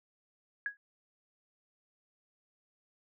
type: tone with exponential decay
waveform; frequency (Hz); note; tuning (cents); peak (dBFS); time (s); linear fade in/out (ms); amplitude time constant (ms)
sine; 1661.2; G#6; 0; -28; 0.66-0.77; 1; 23
effects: none